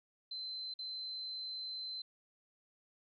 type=tone with dropouts; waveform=sine; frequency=4075 Hz; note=C8; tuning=47 cents flat; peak=-40 dBFS; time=0.31-2.02 s; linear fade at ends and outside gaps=5 ms; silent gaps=0.74-0.789 s; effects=none